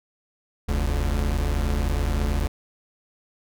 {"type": "tone pair together", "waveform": "45% pulse", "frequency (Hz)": [42.99, 72.3], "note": ["F1", "D2"], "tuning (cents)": [-27, -27], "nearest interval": "major sixth", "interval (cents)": 900, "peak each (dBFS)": -24, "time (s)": [0.68, 2.48], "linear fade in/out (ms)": 10, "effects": []}